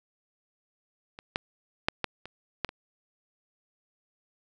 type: clicks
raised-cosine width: 0.3 ms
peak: -26 / -11 / -7 / -11 / -25 / -11 / -24 dBFS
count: 7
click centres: 1.189 / 1.359 / 1.885 / 2.043 / 2.256 / 2.647 / 2.691 s
effects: none